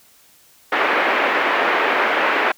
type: band-pass noise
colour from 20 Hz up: white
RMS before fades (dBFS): -18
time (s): 0.72-2.52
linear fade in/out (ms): 5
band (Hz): 310 to 2200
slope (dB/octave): 24
effects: white hiss -52 dBFS RMS until 2.57 s